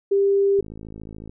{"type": "tone", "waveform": "sine", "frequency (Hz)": 396.7, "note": "G4", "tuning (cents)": 21, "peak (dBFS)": -15, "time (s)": [0.11, 0.61], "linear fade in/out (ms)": 10}
{"type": "click train", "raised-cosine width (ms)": 3, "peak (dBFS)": -25, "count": 39, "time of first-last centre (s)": [0.59, 1.295], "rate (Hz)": 53.9}
{"effects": []}